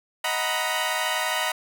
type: chord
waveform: 15% pulse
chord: B major seventh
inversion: first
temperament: equal with one note detuned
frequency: 628 / 740 / 932.3 / 987.8 Hz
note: D#5 / F#5 / A#5 / B5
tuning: +16 / 0 / 0 / 0 cents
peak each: -23 dBFS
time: 0.24-1.52 s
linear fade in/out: 5 ms
effects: none